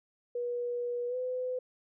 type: tone with pitch glide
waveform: sine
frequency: 483.9 to 505.6 Hz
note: B4 to B4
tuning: -35 to +41 cents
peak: -31 dBFS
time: 0.35-1.59 s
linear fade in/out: 5 ms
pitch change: +76 cents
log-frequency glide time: 1.08-1.16 s
effects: none